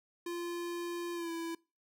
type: tone with pitch glide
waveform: square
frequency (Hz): 345.9 to 332.6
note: F4 to E4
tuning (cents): -17 to +16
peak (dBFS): -37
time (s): 0.26-1.55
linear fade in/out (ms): 5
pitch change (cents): -67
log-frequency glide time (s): 1.14-1.31
effects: noise-tail reverb RT60 0.3 s tail -24 dB re dry